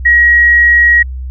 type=tone; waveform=sine; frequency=1900 Hz; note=A#6; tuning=33 cents sharp; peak=-4 dBFS; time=0.05-1.03 s; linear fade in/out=10 ms; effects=added 64 Hz sine -19 dBFS peak until 1.3 s